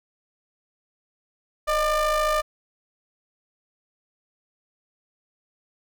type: ring-modulated tone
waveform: square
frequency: 294 Hz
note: D4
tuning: 2 cents sharp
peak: -18 dBFS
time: 1.67-2.42 s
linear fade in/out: 20 ms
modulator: 909 Hz
effects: none